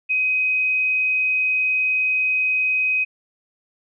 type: tone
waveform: sine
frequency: 2519 Hz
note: D#7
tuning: 21 cents sharp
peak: -17 dBFS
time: 0.09-3.05 s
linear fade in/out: 20 ms
effects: none